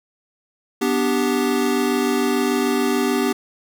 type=chord; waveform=square; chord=G major; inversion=first; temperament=equal; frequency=246.9 / 293.7 / 392 Hz; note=B3 / D4 / G4; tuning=0 / 0 / 0 cents; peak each=-22 / -24 / -22 dBFS; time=0.81-3.33 s; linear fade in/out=10 ms; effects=none